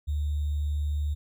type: tone with sample-and-hold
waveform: sine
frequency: 73.9 Hz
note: D2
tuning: 11 cents sharp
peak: -25 dBFS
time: 0.07-1.15 s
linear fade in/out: 20 ms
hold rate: 3675 Hz
effects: none